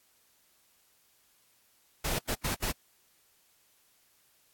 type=noise bursts at uneven times; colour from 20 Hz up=pink; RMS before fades=-31 dBFS; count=4; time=2.04-2.19 / 2.28-2.35 / 2.44-2.55 / 2.62-2.72 s; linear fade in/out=10 ms; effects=white hiss -67 dBFS RMS until 4.53 s + AAC 64 kbps